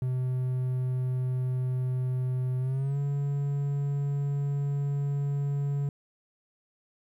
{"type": "tone with pitch glide", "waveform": "triangle", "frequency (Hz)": [127.7, 141.69], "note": ["C3", "C#3"], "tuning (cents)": [-42, 38], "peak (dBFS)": -24, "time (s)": [0.02, 5.89], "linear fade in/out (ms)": 2, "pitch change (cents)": 180, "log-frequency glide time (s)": [2.59, 2.98], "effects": ["11-bit"]}